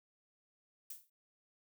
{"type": "noise with exponential decay", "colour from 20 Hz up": "violet", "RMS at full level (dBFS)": -42, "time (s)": [0.9, 1.1], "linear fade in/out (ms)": 5, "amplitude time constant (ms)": 43, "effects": []}